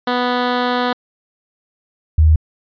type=tone pair in turn; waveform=10% pulse / sine; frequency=246.9 / 78.35 Hz; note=B3 / D#2; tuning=0 / +13 cents; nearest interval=octave + minor sixth; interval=1987 cents; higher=first; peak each=-7 dBFS; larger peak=neither; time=0.07-0.93 / 2.18-2.36 s; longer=first; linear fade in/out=5 ms; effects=resampled to 11025 Hz